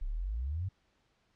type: exponential sweep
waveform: sine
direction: up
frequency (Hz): 31.07 to 100.4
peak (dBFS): -32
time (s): 0.01-0.69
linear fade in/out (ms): 10
effects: pink hiss -73 dBFS RMS until 1.35 s + low-pass 5000 Hz 12 dB/octave